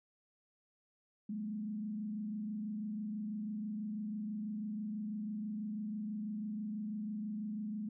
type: tone with frequency modulation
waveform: sine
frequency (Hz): 211.7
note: G#3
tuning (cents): +33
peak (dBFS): -37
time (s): 1.29-7.89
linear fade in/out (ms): 5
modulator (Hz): 26.1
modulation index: 0.57
effects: none